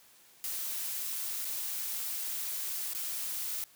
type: noise with dropouts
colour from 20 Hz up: blue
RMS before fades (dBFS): -36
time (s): 0.44-3.64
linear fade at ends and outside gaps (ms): 0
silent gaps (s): 1.447-1.452 / 2.934-2.949
effects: white hiss -60 dBFS RMS until 3.75 s + high-pass 80 Hz 12 dB/octave